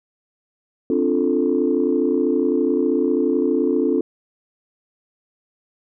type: chord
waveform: sine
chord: D minor seventh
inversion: third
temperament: equal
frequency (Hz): 261.6 / 293.7 / 349.2 / 440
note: C4 / D4 / F4 / A4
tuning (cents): 0 / 0 / 0 / 0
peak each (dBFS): -21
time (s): 0.9-4.01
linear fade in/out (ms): 2
effects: tanh soft clip ceiling -7 dBFS